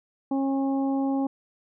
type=harmonic tone; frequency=271.9 Hz; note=C#4; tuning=33 cents flat; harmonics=1 / 2 / 3 / 4; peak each=-23 / -34 / -33 / -44 dBFS; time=0.31-1.27 s; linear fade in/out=5 ms; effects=none